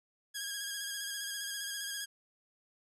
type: tone with vibrato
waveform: 10% pulse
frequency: 1639 Hz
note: G#6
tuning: 23 cents flat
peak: -28 dBFS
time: 0.34-2.06 s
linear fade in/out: 20 ms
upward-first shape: square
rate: 15 Hz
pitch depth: 28 cents each way
effects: none